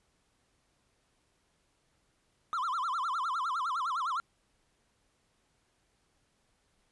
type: tone with vibrato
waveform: triangle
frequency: 1174.7 Hz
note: D6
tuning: in tune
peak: -28 dBFS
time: 2.53-4.2 s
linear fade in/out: 0 ms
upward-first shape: sine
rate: 9.8 Hz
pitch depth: 290 cents each way
effects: pink hiss -73 dBFS RMS until 6.91 s + resampled to 24000 Hz